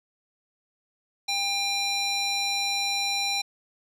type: tone with band-pass filter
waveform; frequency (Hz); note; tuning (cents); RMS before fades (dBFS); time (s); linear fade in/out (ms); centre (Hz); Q
square; 800; G5; +35; -27; 1.28-3.42; 10; 4300; 1.6
effects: none